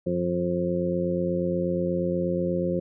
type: harmonic tone with a mistuned harmonic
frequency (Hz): 88.3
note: F2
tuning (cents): +20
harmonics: 1 / 2 / 3 / 4 / 5 / 6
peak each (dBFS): -38 / -27 / -36 / -29 / -36 / -28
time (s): 0.06-2.8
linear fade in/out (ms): 10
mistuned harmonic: 1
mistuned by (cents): +84
effects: none